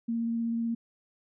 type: tone with vibrato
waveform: sine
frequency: 230.9 Hz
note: A#3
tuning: 16 cents flat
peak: -27 dBFS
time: 0.08-0.75 s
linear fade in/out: 10 ms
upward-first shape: sine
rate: 16 Hz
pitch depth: 10 cents each way
effects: none